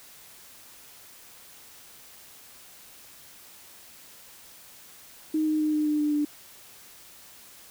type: tone with pitch steps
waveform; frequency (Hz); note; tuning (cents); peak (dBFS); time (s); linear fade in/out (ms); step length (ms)
sine; 311.1 / 308.4 / 305.8 / 303.1 / 300.5 / 297.9 / 295.3; D#4 / D#4 / D#4 / D#4 / D4 / D4 / D4; 0 / -15 / -30 / -45 / +40 / +25 / +10; -22; 5.34-6.25; 5; 130
effects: white hiss -50 dBFS RMS until 7.7 s